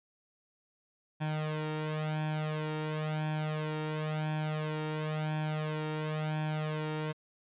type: tone with flanger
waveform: sawtooth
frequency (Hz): 154.3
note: D#3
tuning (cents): -14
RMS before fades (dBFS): -34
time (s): 1.2-7.13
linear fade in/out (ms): 20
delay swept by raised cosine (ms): 1.2 to 2.19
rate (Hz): 0.96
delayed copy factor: +0.8
effects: resampled to 8000 Hz